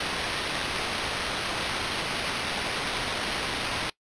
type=noise with sample-and-hold; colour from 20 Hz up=white; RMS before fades=-30 dBFS; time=0-3.9 s; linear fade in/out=5 ms; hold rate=7350 Hz; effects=noise-tail reverb RT60 0.1 s tail -21 dB re dry + resampled to 22050 Hz